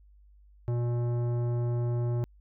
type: tone with tanh clipping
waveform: sine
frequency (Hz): 120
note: B2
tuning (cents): -49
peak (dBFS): -28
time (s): 0.68-2.24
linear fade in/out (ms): 0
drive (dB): 14
effects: added 50 Hz sine -54 dBFS peak until 2.4 s